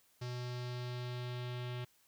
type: tone with low-pass filter sweep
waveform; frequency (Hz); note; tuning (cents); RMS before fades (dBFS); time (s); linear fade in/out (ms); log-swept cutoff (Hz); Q
square; 123.47; B2; 0; -41; 0.21-1.85; 10; 5100 to 3300; 2.4
effects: white hiss -70 dBFS RMS until 2.07 s